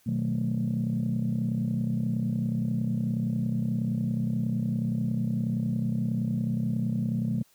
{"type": "chord", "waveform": "sine", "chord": "B dominant seventh", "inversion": "none", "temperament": "just", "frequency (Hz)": [123.47, 154.34, 185.21, 222.2], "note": ["B2", "D#3", "F#3", "A3"], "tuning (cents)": [0, -14, 2, 17], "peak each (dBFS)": [-29, -32, -31, -28], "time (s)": [0.06, 7.43], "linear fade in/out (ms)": 10, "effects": ["tanh soft clip ceiling -19 dBFS", "white hiss -63 dBFS RMS until 7.54 s"]}